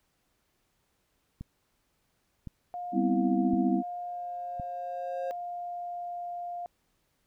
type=click train; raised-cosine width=5 ms; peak=-27 dBFS; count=4; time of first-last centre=1.41-4.598 s; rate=0.941 Hz
type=tone with pitch glide; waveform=sine; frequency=710 to 701.8 Hz; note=F5 to F5; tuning=+28 to +8 cents; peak=-34 dBFS; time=2.74-6.66 s; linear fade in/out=0 ms; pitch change=-20 cents; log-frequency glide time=3.15-6.35 s
type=chord; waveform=sine; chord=C major seventh; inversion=second; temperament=equal; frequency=196 / 246.9 / 261.6 / 329.6 Hz; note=G3 / B3 / C4 / E4; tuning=0 / 0 / 0 / 0 cents; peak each=-29 dBFS; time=2.92-3.83 s; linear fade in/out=50 ms
type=tone with exponential growth; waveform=triangle; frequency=535 Hz; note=C5; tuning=38 cents sharp; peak=-29 dBFS; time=3.56-5.31 s; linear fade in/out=0 ms; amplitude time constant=380 ms
effects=pink hiss -74 dBFS RMS until 7.26 s